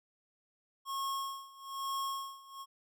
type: tone with tremolo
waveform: square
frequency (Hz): 1089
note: C#6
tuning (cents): -31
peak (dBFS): -34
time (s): 0.85-2.66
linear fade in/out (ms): 50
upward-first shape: sine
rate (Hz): 1.1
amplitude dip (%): 90
effects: none